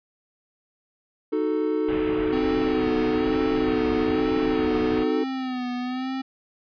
triangle chord, D# diminished, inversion none, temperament equal with one note detuned, 309.2 / 370 / 440 Hz, D#4 / F#4 / A4, -11 / 0 / 0 cents, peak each -23 / -27 / -23 dBFS, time 1.32-5.24 s, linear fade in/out 10 ms
pink low-pass noise, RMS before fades -34 dBFS, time 1.88-5.04 s, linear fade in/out 5 ms, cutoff 3100 Hz, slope 48 dB/octave
square tone with vibrato, 255.3 Hz, C4, 42 cents flat, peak -27 dBFS, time 2.32-6.22 s, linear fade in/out 10 ms, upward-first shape sine, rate 1.1 Hz, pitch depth 61 cents each way
effects resampled to 11025 Hz

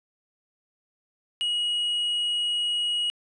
triangle tone, 2900 Hz, F#7, 35 cents flat, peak -22 dBFS, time 1.41-3.1 s, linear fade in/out 0 ms, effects resampled to 24000 Hz

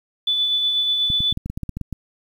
sine tone with tremolo, 3480 Hz, A7, 20 cents flat, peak -16 dBFS, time 0.27-1.33 s, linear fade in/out 5 ms, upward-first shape sine, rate 8.2 Hz, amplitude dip 30%
clicks, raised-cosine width 5 ms, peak -15 dBFS, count 12, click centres 1.102 / 1.205 / 1.325 / 1.374 / 1.46 / 1.5 / 1.575 / 1.633 / 1.693 / 1.77 / 1.813 / 1.927 s
effects 8-bit

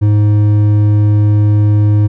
triangle tone with hard clipping, 104.5 Hz, G#2, 11 cents sharp, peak -8 dBFS, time 0.01-2.08 s, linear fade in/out 20 ms, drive 10 dB, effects none

